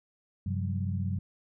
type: tone cluster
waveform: sine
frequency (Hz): 95.1 / 132 / 178.3 / 194.6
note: F#2 / C3 / F3 / G3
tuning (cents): +48 / +16 / +36 / -12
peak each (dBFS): -30 / -37 / -37 / -37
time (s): 0.46-1.19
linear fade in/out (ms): 5
effects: none